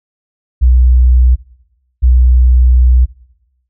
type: tone pair in turn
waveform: sine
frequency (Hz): 62.1 / 62.1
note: B1 / B1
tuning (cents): +10 / +10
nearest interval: unison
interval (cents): 0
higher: neither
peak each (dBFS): -4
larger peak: neither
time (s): 0.61-1.36 / 2.02-3.06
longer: second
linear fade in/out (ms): 20
effects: noise-tail reverb RT60 0.9 s tail -20 dB re dry